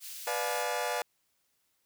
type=high-pass noise; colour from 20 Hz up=white; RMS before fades=-43 dBFS; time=0-0.66 s; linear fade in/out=50 ms; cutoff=2700 Hz; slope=12 dB/octave
type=chord; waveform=sawtooth; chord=B diminished seventh; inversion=none; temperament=just; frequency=493.9 / 592.7 / 711.2 / 853.4 Hz; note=B4 / D5 / F5 / Ab5; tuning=0 / +16 / +31 / +47 cents; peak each=-32 dBFS; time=0.27-1.02 s; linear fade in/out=2 ms
effects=white hiss -75 dBFS RMS until 1.85 s

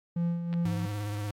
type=tone with tremolo; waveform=triangle; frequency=170.9 Hz; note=F3; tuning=37 cents flat; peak=-23 dBFS; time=0.16-0.86 s; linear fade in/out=5 ms; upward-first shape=sine; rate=2.8 Hz; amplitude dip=55%
type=clicks; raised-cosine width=0.3 ms; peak=-28 dBFS; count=2; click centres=0.529 / 0.539 s
type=tone with vibrato; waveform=square; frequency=103.83 Hz; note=G#2; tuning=in tune; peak=-32 dBFS; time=0.65-1.31 s; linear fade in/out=5 ms; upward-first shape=sine; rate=17 Hz; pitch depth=32 cents each way
effects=AAC 64 kbps

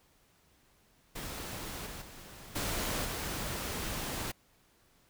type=noise with level steps; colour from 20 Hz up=pink; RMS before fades=-41 / -44 / -50 / -34 / -37 dBFS; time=1.15-4.32 s; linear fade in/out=10 ms; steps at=1.86 / 2.01 / 2.55 / 3.04 s; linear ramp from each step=10 ms; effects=pink hiss -67 dBFS RMS until 5.09 s

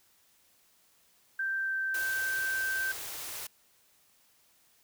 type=tone with pitch glide; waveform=sine; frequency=1568 to 1558.1 Hz; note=G6 to G6; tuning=0 to -11 cents; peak=-29 dBFS; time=1.39-2.92 s; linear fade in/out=5 ms; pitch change=-11 cents; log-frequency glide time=1.6-1.74 s
type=band-stop noise; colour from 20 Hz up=white; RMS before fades=-40 dBFS; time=1.94-3.47 s; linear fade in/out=5 ms; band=150 to 300 Hz; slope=48 dB/octave
effects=white hiss -66 dBFS RMS until 4.83 s

